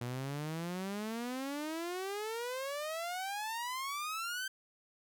sawtooth exponential sweep, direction up, 118.4 to 1568 Hz, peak -33 dBFS, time 0.01-4.48 s, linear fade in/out 5 ms, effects none

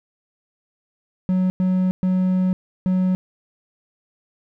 triangle tone bursts at uneven times, 185 Hz, F#3, in tune, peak -14 dBFS, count 4, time 1.29-1.5 / 1.6-1.91 / 2.03-2.53 / 2.86-3.15 s, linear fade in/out 0 ms, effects none

